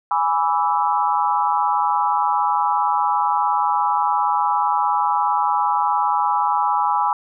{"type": "chord", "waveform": "sine", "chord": "E dominant seventh", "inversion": "first", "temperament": "equal with one note detuned", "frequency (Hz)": [830.6, 987.8, 1158.5, 1318.5], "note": ["G#5", "B5", "D6", "E6"], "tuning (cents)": [0, 0, -24, 0], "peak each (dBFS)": [-20, -20, -24, -25], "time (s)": [0.11, 7.13], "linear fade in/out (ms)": 2, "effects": []}